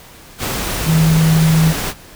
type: tone in noise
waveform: sine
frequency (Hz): 160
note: D#3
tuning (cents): +49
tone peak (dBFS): -9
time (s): 0.85-1.74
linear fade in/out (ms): 50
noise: pink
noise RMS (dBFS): -21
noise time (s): 0.38-1.94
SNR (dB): +9
effects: pink hiss -40 dBFS RMS until 2.15 s